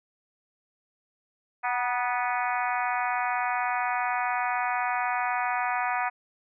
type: harmonic tone with a mistuned harmonic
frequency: 246.9 Hz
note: B3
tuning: in tune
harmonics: 3 / 4 / 5 / 6 / 7 / 8 / 9 / 10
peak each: -29 / -31 / -33 / -35 / -36 / -37 / -38 / -39 dBFS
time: 1.63-6.1 s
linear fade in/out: 20 ms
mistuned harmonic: 4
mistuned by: -36 cents
effects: none